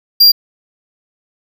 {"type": "tone", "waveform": "square", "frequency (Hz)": 4763, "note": "D8", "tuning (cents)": 24, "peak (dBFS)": -4, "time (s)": [0.2, 0.32], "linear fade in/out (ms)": 10, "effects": []}